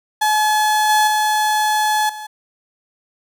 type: tone with level steps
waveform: 35% pulse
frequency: 854 Hz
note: G#5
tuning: 48 cents sharp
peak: -12 / -10 / -13 / -27 dBFS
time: 0.21-2.27 s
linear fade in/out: 10 ms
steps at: 0.89 / 1.07 / 2.09 s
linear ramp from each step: 5 ms
effects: none